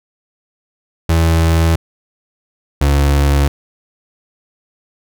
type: tone pair in turn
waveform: 35% pulse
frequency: 82 / 70.74 Hz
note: E2 / C#2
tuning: -9 / +36 cents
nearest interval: minor third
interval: 255 cents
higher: first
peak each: -8 dBFS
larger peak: neither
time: 1.09-1.76 / 2.81-3.48 s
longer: neither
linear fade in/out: 5 ms
effects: none